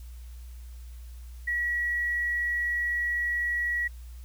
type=tone with tanh clipping; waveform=triangle; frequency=1924 Hz; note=B6; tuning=46 cents flat; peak=-25 dBFS; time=1.47-3.88 s; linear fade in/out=10 ms; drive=2 dB; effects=added 60 Hz sine -40 dBFS peak until 4.24 s + white hiss -59 dBFS RMS until 4.24 s